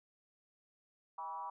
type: tone with frequency modulation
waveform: sine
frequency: 974 Hz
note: B5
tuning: 24 cents flat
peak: -40 dBFS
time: 1.18-1.5 s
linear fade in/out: 5 ms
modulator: 170 Hz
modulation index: 1
effects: none